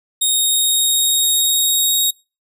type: tone with pitch glide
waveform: 15% pulse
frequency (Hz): 3729 to 3766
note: A#7 to A#7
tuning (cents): 0 to +17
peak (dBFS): -7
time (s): 0.21-2.11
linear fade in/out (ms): 10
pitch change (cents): +17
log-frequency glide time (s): 0.44-1.99
effects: noise-tail reverb RT60 0.3 s tail -25 dB re dry